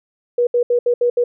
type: tone bursts at uneven times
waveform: sine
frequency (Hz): 483.4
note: B4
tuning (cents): -37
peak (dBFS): -12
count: 6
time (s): 0.38-0.47 / 0.54-0.63 / 0.7-0.79 / 0.86-0.94 / 1.01-1.1 / 1.17-1.24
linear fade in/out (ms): 5
effects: none